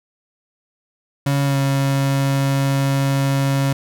35% pulse tone with pitch glide, 140 to 137.44 Hz, C#3 to C#3, +18 to -14 cents, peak -14 dBFS, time 1.26-3.73 s, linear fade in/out 5 ms, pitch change -32 cents, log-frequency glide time 1.45-1.57 s, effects none

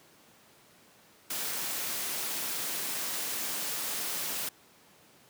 white noise, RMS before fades -34 dBFS, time 1.3-4.49 s, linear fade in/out 5 ms, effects pink hiss -59 dBFS RMS until 5.29 s + high-pass 150 Hz 12 dB/octave

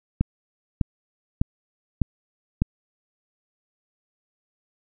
click train, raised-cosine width 5 ms, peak -7 dBFS, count 5, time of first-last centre 0.21-2.62 s, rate 1.66 Hz, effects none

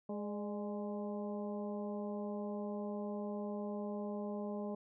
harmonic tone with a mistuned harmonic, 207.7 Hz, G#3, in tune, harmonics 1 / 2 / 3 / 4 / 5, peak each -40 / -44 / -45 / -51 / -54 dBFS, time 0.09-4.75 s, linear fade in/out 5 ms, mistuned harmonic 3, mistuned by -47 cents, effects none

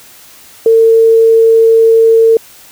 sine tone, 452 Hz, A4, 47 cents sharp, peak -3 dBFS, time 0.66-2.37 s, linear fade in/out 2 ms, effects white hiss -38 dBFS RMS until 2.71 s

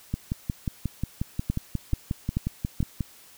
two click trains, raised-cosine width 5 ms, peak -14 / -12 dBFS, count 17 / 4, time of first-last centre 0.14-3.007 / 1.5-2.804 s, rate 5.58 / 2.3 Hz, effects white hiss -52 dBFS RMS until 3.37 s

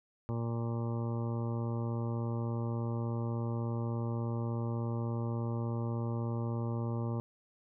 harmonic tone, 116.54 Hz, A#2, in tune, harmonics 1 / 2 / 3 / 4 / 5 / 7 / 8 / 9 / 10, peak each -33 / -39 / -43 / -45 / -47 / -50 / -51 / -52 / -53 dBFS, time 0.29-7.2 s, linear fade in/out 0 ms, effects none

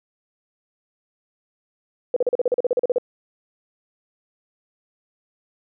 sine tone bursts, 493.9 Hz, B4, in tune, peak -15 dBFS, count 14, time 2.14-2.983 s, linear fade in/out 2 ms, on 24 ms, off 39 ms, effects none

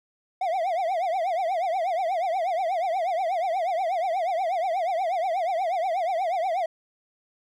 triangle tone with vibrato, 709 Hz, F5, 26 cents sharp, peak -21 dBFS, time 0.41-6.66 s, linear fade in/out 5 ms, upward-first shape triangle, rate 8.3 Hz, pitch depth 210 cents each way, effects none

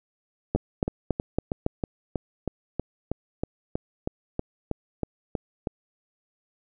two click trains, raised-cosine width 2 ms, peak -13 / -9 dBFS, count 17 / 5, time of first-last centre 0.56-5.672 / 0.55-1.664 s, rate 3.13 / 3.59 Hz, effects none

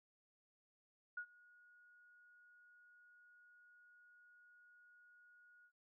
sine tone with ADSR envelope, 1448 Hz, F#6, 38 cents flat, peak -40 dBFS, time 1.17-5.72 s, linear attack 6 ms, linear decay 77 ms, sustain -24 dB, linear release 72 ms, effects noise-tail reverb RT60 0.1 s tail -18 dB re dry

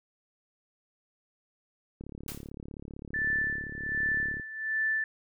click train, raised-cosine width 3 ms, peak -29 dBFS, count 86, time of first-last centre 2.01-4.398 s, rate 35.6 Hz
white noise with exponential decay, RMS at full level -36 dBFS, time 2.28-2.5 s, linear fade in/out 1 ms, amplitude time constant 47 ms
sine tone with tremolo, 1760 Hz, A6, in tune, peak -25 dBFS, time 3.14-5.04 s, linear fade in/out 2 ms, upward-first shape sine, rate 1.3 Hz, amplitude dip 80%
effects none

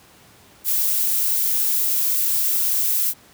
violet noise, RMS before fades -20 dBFS, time 0.64-3.14 s, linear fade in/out 50 ms, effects pink hiss -50 dBFS RMS until 3.33 s + high-pass 80 Hz 12 dB/octave

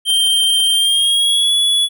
square tone with pitch glide, 3153 to 3399 Hz, G7 to G#7, +9 to +39 cents, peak -12 dBFS, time 0.05-1.89 s, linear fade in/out 50 ms, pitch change +130 cents, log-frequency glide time 0.72-1.53 s, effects none

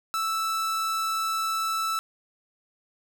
45% pulse tone, 1318.5 Hz, E6, in tune, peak -25 dBFS, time 0.14-1.99 s, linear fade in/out 0 ms, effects none

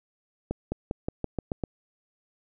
accelerating click train, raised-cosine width 2 ms, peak -15 dBFS, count 8, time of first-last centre 0.51-1.638 s, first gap 210 ms, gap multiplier 0.91, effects none

